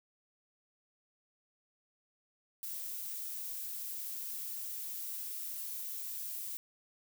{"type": "noise", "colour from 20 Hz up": "violet", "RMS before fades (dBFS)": -41, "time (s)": [2.63, 6.57], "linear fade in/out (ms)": 0, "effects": []}